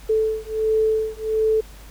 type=beating tone pair; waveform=sine; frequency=437.3 / 438.7 Hz; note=A4 / A4; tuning=-11 / -5 cents; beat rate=1.4 Hz; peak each=-21 dBFS; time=0.09-1.61 s; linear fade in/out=10 ms; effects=added 50 Hz sine -40 dBFS peak until 1.9 s + pink hiss -47 dBFS RMS until 1.9 s